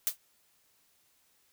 blue noise with exponential decay, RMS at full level -24 dBFS, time 0.07-0.17 s, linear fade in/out 0 ms, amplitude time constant 20 ms, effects white hiss -69 dBFS RMS until 1.52 s

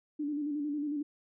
sine tone with vibrato, 293.7 Hz, D4, in tune, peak -31 dBFS, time 0.19-1.03 s, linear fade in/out 10 ms, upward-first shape square, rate 11 Hz, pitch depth 45 cents each way, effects none

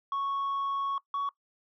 sine tone pair in turn, 1107 / 1121.2 Hz, C#6 / C#6, -3 / +19 cents, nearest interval unison, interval 22 cents, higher second, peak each -26 dBFS, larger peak neither, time 0.12-0.98 / 1.14-1.29 s, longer first, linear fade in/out 2 ms, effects noise-tail reverb RT60 0.1 s tail -21 dB re dry + tanh soft clip ceiling -27 dBFS

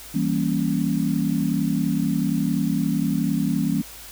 sine chord, E diminished seventh, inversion none, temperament equal, 164.81 / 196 / 233.1 / 277.2 Hz, E3 / G3 / Bb3 / Db4, 0 / 0 / 0 / 0 cents, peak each -25 dBFS, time 0.14-3.82 s, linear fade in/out 10 ms, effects added 54 Hz sine -48 dBFS peak until 4.11 s + white hiss -41 dBFS RMS until 4.11 s

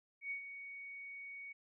sine tone with ADSR envelope, 2235 Hz, C#7, 14 cents sharp, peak -37 dBFS, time 0.21-1.53 s, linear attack 98 ms, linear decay 100 ms, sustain -9 dB, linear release 12 ms, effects none

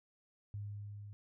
sine tone with level ramp, 102.7 Hz, G#2, 19 cents flat, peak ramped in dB -39 to -47 dBFS, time 0.54-1.13 s, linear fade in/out 0 ms, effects none

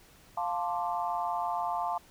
sine chord, D minor seventh, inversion first, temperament equal with one note detuned, 700.9 / 880 / 1046.5 / 1174.7 Hz, F5 / A5 / C6 / D6, +6 / 0 / 0 / 0 cents, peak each -33 / -33 / -36 / -39 dBFS, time 0.37-1.98 s, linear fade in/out 5 ms, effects pink hiss -58 dBFS RMS until 2.1 s

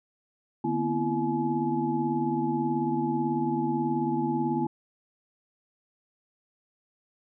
sine tone cluster, 149.1 / 238.9 / 257.2 / 334.8 / 850 Hz, D3 / A#3 / C4 / E4 / G#5, +27 / +43 / -30 / +27 / +40 cents, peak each -34 / -30 / -33 / -29 / -31 dBFS, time 0.64-4.67 s, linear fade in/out 5 ms, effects none

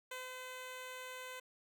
10% pulse tone with ADSR envelope, 510 Hz, C5, 44 cents flat, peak -34 dBFS, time 0.11-1.4 s, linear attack 6 ms, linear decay 180 ms, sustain -3 dB, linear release 7 ms, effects none

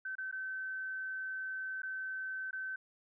sine tone with dropouts, 1535 Hz, G6, 37 cents flat, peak -37 dBFS, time 0.05-2.76 s, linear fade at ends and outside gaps 5 ms, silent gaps 0.154-0.182 / 0.314-0.325 / 1.82-1.831 / 2.51-2.529 s, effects none

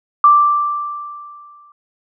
sine tone with exponential decay, 1174.7 Hz, D6, in tune, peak -4 dBFS, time 0.24-1.72 s, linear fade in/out 2 ms, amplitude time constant 320 ms, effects none

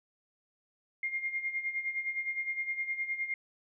sine tone with tremolo, 2121 Hz, C7, 23 cents sharp, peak -29 dBFS, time 1.03-3.34 s, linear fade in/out 2 ms, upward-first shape sine, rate 9.7 Hz, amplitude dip 70%, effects none

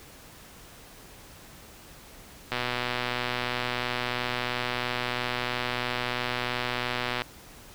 click train, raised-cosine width 0.3 ms, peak -12 dBFS, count 579, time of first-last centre 2.52-7.219 s, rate 123 Hz, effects pink hiss -49 dBFS RMS until 7.74 s

